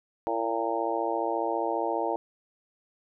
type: harmonic tone with a mistuned harmonic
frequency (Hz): 114.7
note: A#2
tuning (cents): -28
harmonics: 3 / 4 / 5 / 6 / 7 / 8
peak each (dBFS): -33 / -33 / -33 / -33 / -33 / -33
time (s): 0.27-2.16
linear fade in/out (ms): 0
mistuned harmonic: 3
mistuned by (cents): -36
effects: none